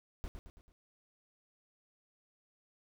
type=noise with echo; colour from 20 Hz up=brown; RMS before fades=-39 dBFS; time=0.24-0.28 s; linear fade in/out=0 ms; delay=110 ms; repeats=4; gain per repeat=-6 dB; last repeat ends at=0.72 s; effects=none